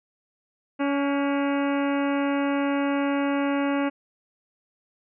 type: harmonic tone with a mistuned harmonic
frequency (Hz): 281.4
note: C#4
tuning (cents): +26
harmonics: 1 / 2 / 3 / 4 / 5 / 6 / 7 / 8 / 9 / 10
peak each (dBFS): -23 / -29 / -33 / -35 / -37 / -39 / -40 / -41 / -42 / -43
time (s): 0.79-3.9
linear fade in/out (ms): 20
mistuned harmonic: 6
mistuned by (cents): -53
effects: none